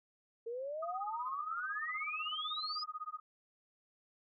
sine exponential sweep, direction up, 450.8 to 5110 Hz, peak -38 dBFS, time 0.46-2.84 s, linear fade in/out 10 ms
sine tone with tremolo, 1244 Hz, D#6, 1 cent flat, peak -37 dBFS, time 0.82-3.2 s, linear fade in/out 10 ms, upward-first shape sine, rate 16 Hz, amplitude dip 100%
effects none

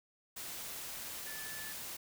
sine tone in noise, 1743 Hz, A6, 17 cents flat, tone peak -47 dBFS, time 1.26-1.73 s, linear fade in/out 10 ms, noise white, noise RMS -44 dBFS, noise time 0.36-1.97 s, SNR -6 dB, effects none

